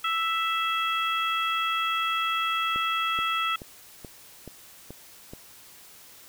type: harmonic tone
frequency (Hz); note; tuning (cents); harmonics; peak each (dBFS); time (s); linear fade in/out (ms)
660; E5; +2; 2 / 3 / 4 / 5; -26 / -35 / -32 / -31; 0.04-3.56; 5
type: click train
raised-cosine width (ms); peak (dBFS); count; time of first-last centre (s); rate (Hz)
2; -26; 7; 2.76-5.335; 2.33
effects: white hiss -50 dBFS RMS until 6.28 s